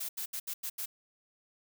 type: noise bursts at uneven times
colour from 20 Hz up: blue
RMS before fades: -37 dBFS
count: 6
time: 0-0.09 / 0.17-0.26 / 0.33-0.4 / 0.47-0.54 / 0.63-0.7 / 0.78-0.86 s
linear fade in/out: 10 ms
effects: none